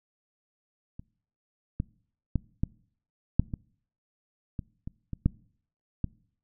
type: clicks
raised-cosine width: 5 ms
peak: -28 / -16 / -13 / -13 / -7 / -20 / -20 / -24 / -22 / -9 / -15 dBFS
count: 11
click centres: 0.995 / 1.801 / 2.357 / 2.635 / 3.396 / 3.538 / 4.592 / 4.875 / 5.133 / 5.26 / 6.043 s
effects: noise-tail reverb RT60 0.6 s tail -24 dB re dry